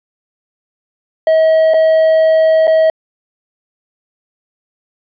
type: tone with dropouts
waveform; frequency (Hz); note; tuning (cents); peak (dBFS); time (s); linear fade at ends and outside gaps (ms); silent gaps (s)
triangle; 639; D#5; +46; -5; 1.27-2.9; 2; 1.737-1.742 / 2.671-2.677
effects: resampled to 11025 Hz